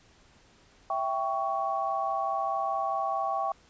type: chord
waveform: sine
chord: C# diminished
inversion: first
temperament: equal with one note detuned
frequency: 659.3 / 784 / 1117.7 Hz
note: E5 / G5 / C#6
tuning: 0 / 0 / +14 cents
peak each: -33 / -30 / -31 dBFS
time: 0.9-3.52 s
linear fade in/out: 2 ms
effects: pink hiss -60 dBFS RMS until 3.69 s + resampled to 16000 Hz